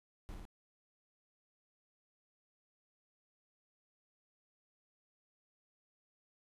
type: noise with echo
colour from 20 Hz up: brown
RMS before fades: -45 dBFS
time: 0.29-0.34 s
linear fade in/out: 0 ms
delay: 56 ms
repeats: 2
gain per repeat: -2 dB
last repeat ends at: 0.452 s
effects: resampled to 32000 Hz